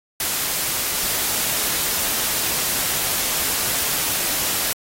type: noise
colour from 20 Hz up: white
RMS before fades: -22 dBFS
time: 0.2-4.73 s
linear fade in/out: 2 ms
effects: AAC 48 kbps